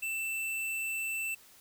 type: tone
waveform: square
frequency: 2664 Hz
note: E7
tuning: 18 cents sharp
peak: -33 dBFS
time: 0.02-1.35 s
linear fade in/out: 10 ms
effects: white hiss -58 dBFS RMS until 1.6 s